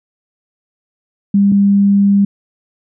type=tone pair in turn; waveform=sine; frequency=200 / 200 Hz; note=G3 / G3; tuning=+35 / +35 cents; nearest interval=unison; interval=0 cents; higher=neither; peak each=-7 dBFS; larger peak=neither; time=1.34-1.52 / 1.52-2.25 s; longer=second; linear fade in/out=5 ms; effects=none